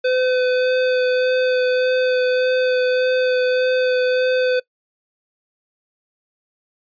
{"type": "tone with vibrato", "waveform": "square", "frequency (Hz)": 507, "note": "B4", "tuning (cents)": 45, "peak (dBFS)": -16, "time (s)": [0.04, 4.6], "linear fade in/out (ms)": 10, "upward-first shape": "sine", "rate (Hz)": 1.7, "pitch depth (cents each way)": 11, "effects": ["noise-tail reverb RT60 0.1 s tail -23 dB re dry", "resampled to 11025 Hz"]}